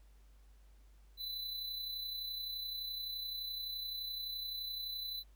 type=tone with amplitude modulation; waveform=square; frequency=4000 Hz; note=B7; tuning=21 cents sharp; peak=-38 dBFS; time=1.17-5.24 s; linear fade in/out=50 ms; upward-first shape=sine; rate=31.7 Hz; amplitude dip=40%; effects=added 50 Hz sine -58 dBFS peak until 5.35 s + pink hiss -73 dBFS RMS until 5.35 s